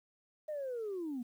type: linear sweep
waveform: sine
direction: down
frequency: 624 to 230 Hz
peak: -35 dBFS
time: 0.48-1.23 s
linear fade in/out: 10 ms
effects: tanh soft clip ceiling -33 dBFS + 11-bit

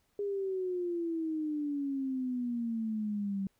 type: exponential sweep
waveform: sine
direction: down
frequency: 409.7 to 192.5 Hz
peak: -31 dBFS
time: 0.19-3.47 s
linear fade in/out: 2 ms
effects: pink hiss -74 dBFS RMS until 3.59 s

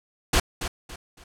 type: noise with echo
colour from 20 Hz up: pink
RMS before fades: -19 dBFS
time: 0.33-0.4 s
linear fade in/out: 5 ms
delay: 280 ms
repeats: 3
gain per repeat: -10 dB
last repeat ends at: 1.24 s
effects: low-pass 10000 Hz 12 dB/octave

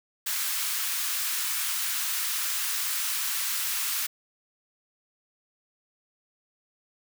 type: high-pass noise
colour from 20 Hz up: white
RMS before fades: -29 dBFS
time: 0.26-4.07 s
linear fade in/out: 10 ms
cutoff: 1100 Hz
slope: 24 dB/octave
effects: none

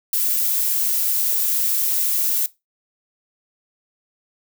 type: noise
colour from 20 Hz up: violet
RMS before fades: -20 dBFS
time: 0.13-2.46 s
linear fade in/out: 2 ms
effects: noise-tail reverb RT60 0.2 s tail -18 dB re dry

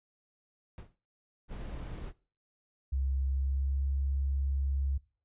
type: noise with exponential decay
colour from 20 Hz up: brown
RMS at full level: -40 dBFS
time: 0.78-0.96 s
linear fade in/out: 1 ms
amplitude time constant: 38 ms
type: noise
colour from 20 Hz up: brown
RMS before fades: -40 dBFS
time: 1.48-2.13 s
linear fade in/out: 50 ms
type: tone with pitch glide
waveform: sine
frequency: 67 to 68.45 Hz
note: C2 to C#2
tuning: +42 to -21 cents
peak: -28 dBFS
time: 2.92-4.98 s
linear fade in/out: 10 ms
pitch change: +37 cents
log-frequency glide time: 3.25-3.83 s
effects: noise-tail reverb RT60 0.4 s tail -21 dB re dry + resampled to 8000 Hz

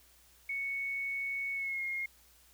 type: tone with pitch glide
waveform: sine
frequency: 2217 to 2143 Hz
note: C#7 to C7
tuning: 0 to +41 cents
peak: -33 dBFS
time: 0.49-2.06 s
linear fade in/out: 5 ms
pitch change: -59 cents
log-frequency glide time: 1.53-1.84 s
effects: added 60 Hz sine -67 dBFS peak until 2.53 s + white hiss -63 dBFS RMS until 2.53 s

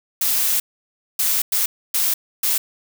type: noise bursts at uneven times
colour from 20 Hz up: blue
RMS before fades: -19 dBFS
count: 5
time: 0.21-0.6 / 1.19-1.42 / 1.52-1.66 / 1.94-2.14 / 2.43-2.58 s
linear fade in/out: 5 ms
effects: none

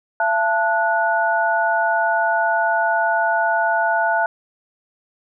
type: tone cluster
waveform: sine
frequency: 677 / 881 / 1465 Hz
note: E5 / A5 / F#6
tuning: +46 / +2 / -18 cents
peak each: -20 dBFS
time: 0.2-4.26 s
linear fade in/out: 2 ms
effects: none

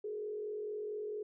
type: tone with frequency modulation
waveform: sine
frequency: 423 Hz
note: G#4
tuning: 32 cents sharp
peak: -37 dBFS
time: 0.04-1.23 s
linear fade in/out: 5 ms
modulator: 44.4 Hz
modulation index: 0.57
effects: none

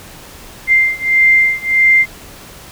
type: beating tone pair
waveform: sine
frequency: 2093 / 2094.6 Hz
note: C7 / C7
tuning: 0 / +1 cents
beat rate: 1.6 Hz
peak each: -11 / -12 dBFS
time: 0.67-2.06 s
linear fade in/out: 50 ms
effects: pink hiss -36 dBFS RMS until 2.71 s

